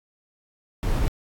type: noise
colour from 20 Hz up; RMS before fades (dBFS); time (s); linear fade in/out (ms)
brown; -22; 0.83-1.08; 0
effects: AAC 64 kbps